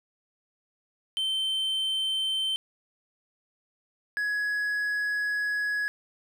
triangle tone pair in turn, 3100 / 1676.7 Hz, G7 / G#6, -20 / +16 cents, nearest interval major seventh, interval 1064 cents, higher first, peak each -24 dBFS, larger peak neither, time 1.17-2.56 / 4.17-5.88 s, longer second, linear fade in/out 0 ms, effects none

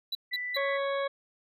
triangle tone bursts, 3957 Hz, B7, 3 cents sharp, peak -28 dBFS, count 3, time 0.12-0.573 s, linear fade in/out 5 ms, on 31 ms, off 180 ms
sine tone, 1982 Hz, B6, 6 cents sharp, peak -32 dBFS, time 0.31-0.78 s, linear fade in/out 20 ms
harmonic tone, 554.4 Hz, C#5, in tune, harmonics 1 / 2 / 3 / 4 / 6 / 7, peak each -29 / -35 / -39 / -41 / -45 / -46 dBFS, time 0.56-1.08 s, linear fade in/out 10 ms
effects none

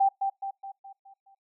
sine tone with echo, 784 Hz, G5, in tune, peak -18 dBFS, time 0-0.09 s, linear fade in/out 10 ms, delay 210 ms, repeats 6, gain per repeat -6 dB, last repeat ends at 1.35 s, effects noise-tail reverb RT60 0.2 s tail -25 dB re dry

